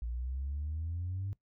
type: exponential sweep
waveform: sine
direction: up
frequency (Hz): 56.9 to 100.6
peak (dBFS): -33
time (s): 0.02-1.33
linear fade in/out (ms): 0
effects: noise-tail reverb RT60 0.1 s tail -19 dB re dry + tanh soft clip ceiling -30 dBFS